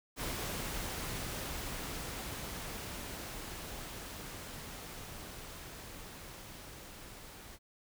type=noise with level ramp; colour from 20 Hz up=pink; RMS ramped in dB=-38 to -51 dBFS; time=0.16-7.59 s; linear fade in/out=50 ms; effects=none